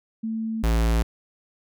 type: tone pair in turn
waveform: sine / square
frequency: 222.7 / 56.29 Hz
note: A3 / A1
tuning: +21 / +40 cents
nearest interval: 2 octaves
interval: 2381 cents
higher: first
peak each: -25 / -19 dBFS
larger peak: second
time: 0.23-0.63 / 0.63-1.03 s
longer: neither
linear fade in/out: 10 ms
effects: none